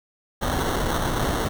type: noise with sample-and-hold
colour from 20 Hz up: pink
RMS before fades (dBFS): -24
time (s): 0.41-1.49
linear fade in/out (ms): 20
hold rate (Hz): 2450
effects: none